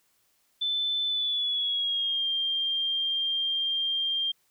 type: tone with pitch glide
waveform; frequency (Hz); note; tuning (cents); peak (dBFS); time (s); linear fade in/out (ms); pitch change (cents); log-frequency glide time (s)
sine; 3520 to 3191; A7 to G7; 0 to +30; -25; 0.61-4.32; 10; -170; 1.06-2.27
effects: white hiss -69 dBFS RMS until 4.5 s